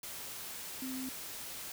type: tone in noise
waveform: sine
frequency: 260 Hz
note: C4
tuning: 11 cents flat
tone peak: -38 dBFS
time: 0.82-1.09 s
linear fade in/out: 2 ms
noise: white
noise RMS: -44 dBFS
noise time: 0.03-1.72 s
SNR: +3 dB
effects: none